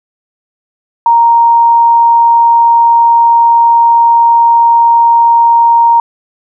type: tone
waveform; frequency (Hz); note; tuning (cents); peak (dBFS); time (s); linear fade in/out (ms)
sine; 932.3; A#5; 0; -3; 1.06-6; 2
effects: none